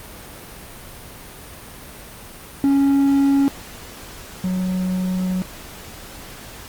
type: tone pair in turn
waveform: triangle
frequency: 277.2 / 184.51 Hz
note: C#4 / F#3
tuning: 0 / -5 cents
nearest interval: perfect fifth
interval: 705 cents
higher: first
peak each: -11 / -17 dBFS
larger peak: first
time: 2.64-3.48 / 4.44-5.42 s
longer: second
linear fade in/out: 0 ms
effects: pink hiss -38 dBFS RMS until 6.68 s + Opus 32 kbps